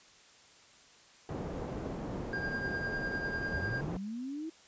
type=low-pass noise; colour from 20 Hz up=white; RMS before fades=-39 dBFS; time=1.29-3.97 s; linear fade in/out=2 ms; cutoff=450 Hz; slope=12 dB/octave
type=tone with tremolo; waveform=triangle; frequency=1605 Hz; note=G6; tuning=40 cents sharp; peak=-31 dBFS; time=2.33-3.81 s; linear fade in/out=2 ms; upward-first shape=sine; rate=10 Hz; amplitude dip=50%
type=linear sweep; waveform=sine; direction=up; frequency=63 to 330 Hz; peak=-36 dBFS; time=3.53-4.5 s; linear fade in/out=10 ms
effects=white hiss -59 dBFS RMS until 4.67 s + resampled to 16000 Hz